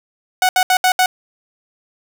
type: tone bursts at uneven times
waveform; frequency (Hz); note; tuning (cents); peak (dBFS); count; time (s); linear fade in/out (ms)
sawtooth; 740; F#5; 0; -7; 5; 0.42-0.49 / 0.56-0.63 / 0.7-0.77 / 0.84-0.92 / 0.99-1.06; 2
effects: none